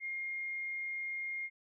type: tone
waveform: sine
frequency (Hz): 2129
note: C7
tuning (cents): +30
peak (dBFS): -36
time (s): 0-1.5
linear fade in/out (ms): 50
effects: none